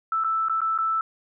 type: tone with dropouts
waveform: sine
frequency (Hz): 1320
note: E6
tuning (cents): +2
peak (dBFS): -21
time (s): 0.12-1.01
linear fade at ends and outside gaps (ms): 2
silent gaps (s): 0.238-0.245 / 0.485-0.496 / 0.606-0.616 / 0.778-0.786
effects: none